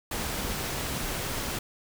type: noise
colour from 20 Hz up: pink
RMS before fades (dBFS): -32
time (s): 0.11-1.59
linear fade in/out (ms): 5
effects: none